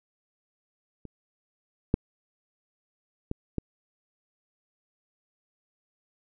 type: clicks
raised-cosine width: 3 ms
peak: -28 / -8 / -17 / -15 dBFS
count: 4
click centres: 1.053 / 1.941 / 3.314 / 3.583 s
effects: none